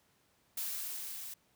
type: noise with level ramp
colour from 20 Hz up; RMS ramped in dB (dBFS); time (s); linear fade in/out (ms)
blue; -37 to -45; 0.57-1.34; 5
effects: pink hiss -71 dBFS RMS until 1.55 s + high-pass 80 Hz 12 dB/octave